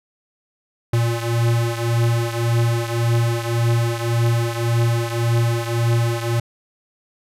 square beating tone pair, 116.54 / 118.34 Hz, A#2 / A#2, 0 / +27 cents, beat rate 1.8 Hz, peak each -19 / -23 dBFS, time 0.93-6.4 s, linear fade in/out 5 ms, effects resampled to 32000 Hz

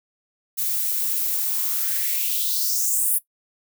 violet noise with high-pass filter sweep, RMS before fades -23 dBFS, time 0.57-3.19 s, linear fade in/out 20 ms, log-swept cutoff 200 to 11000 Hz, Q 3.9, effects noise-tail reverb RT60 0.1 s tail -17 dB re dry

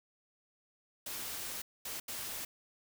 white noise bursts at uneven times, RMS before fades -41 dBFS, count 3, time 1.06-1.62 / 1.85-2 / 2.08-2.45 s, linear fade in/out 5 ms, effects none

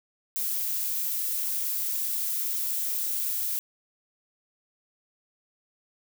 violet noise, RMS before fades -29 dBFS, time 0.36-3.59 s, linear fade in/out 0 ms, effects none

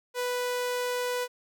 sawtooth tone, 493.9 Hz, B4, in tune, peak -24 dBFS, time 0.14-1.28 s, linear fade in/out 50 ms, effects none

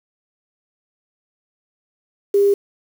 sine tone with quantisation, 402 Hz, G4, 44 cents sharp, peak -11 dBFS, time 2.34-2.54 s, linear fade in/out 5 ms, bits 6, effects none

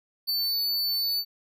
square tone with ADSR envelope, 4501 Hz, C#8, 26 cents sharp, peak -23 dBFS, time 0.27-1.25 s, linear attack 26 ms, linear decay 7 ms, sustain -2 dB, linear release 62 ms, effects none

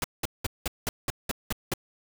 pink noise bursts, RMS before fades -28 dBFS, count 9, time 0.02-1.738 s, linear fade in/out 2 ms, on 22 ms, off 190 ms, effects none

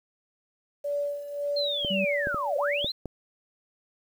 sine tone with tremolo, 576 Hz, D5, 34 cents flat, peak -25 dBFS, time 0.84-2.87 s, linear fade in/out 10 ms, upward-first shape sine, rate 1.8 Hz, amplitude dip 70%
sine linear two-way sweep, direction down then up, 4239 to 499.7 to 4239 Hz, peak -27 dBFS, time 1.56-2.92 s, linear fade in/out 10 ms, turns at 2.57 s
clicks, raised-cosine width 2 ms, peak -20 dBFS, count 5, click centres 1.848 / 2.271 / 2.345 / 2.845 / 3.057 s
sine tone, 195.5 Hz, G3, 4 cents flat, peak -27 dBFS, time 1.9-2.05 s, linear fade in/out 10 ms
effects 9-bit

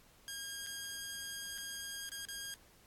10% pulse tone with dropouts, 1621 Hz, G#6, 42 cents flat, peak -33 dBFS, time 0.28-2.54 s, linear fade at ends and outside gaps 0 ms, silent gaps 0.664-0.669 / 1.578-1.582 / 2.091-2.119 / 2.252-2.286 s, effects pink hiss -64 dBFS RMS until 2.86 s + AAC 64 kbps

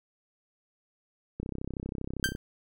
click train, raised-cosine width 3 ms, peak -22 dBFS, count 32, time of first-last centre 1.4-2.351 s, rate 32.6 Hz
sawtooth tone with exponential decay, 1568 Hz, G6, in tune, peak -18 dBFS, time 2.24-2.36 s, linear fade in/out 1 ms, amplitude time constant 26 ms
effects none

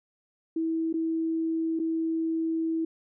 sine tone with dropouts, 325.1 Hz, E4, 24 cents flat, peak -25 dBFS, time 0.56-2.85 s, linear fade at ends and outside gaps 5 ms, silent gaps 0.928-0.939 / 1.792-1.797 s, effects none

